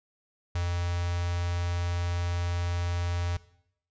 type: tone with notch filter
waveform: square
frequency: 87.3 Hz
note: F2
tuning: in tune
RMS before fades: -29 dBFS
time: 0.55-3.37 s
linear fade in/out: 5 ms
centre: 300 Hz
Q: 0.69
effects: noise-tail reverb RT60 0.7 s tail -18 dB re dry + resampled to 16000 Hz